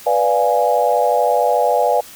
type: chord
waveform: sine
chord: B diminished seventh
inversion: none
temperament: equal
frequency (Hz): 493.9 / 587.3 / 698.5 / 830.6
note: B4 / D5 / F5 / Ab5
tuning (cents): 0 / 0 / 0 / 0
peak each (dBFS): -18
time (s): 0.06-2.01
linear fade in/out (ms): 10
effects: white hiss -39 dBFS RMS until 2.15 s